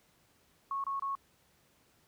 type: tone bursts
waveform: sine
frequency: 1100 Hz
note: C#6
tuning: 14 cents flat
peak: -32 dBFS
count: 3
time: 0.71-1.152 s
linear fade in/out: 2 ms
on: 130 ms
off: 26 ms
effects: pink hiss -68 dBFS RMS until 2.07 s + high-pass 60 Hz 12 dB/octave